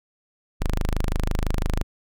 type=tone; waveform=sawtooth; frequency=25.96 Hz; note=G#0; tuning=in tune; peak=-17 dBFS; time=0.6-1.83 s; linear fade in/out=20 ms; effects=none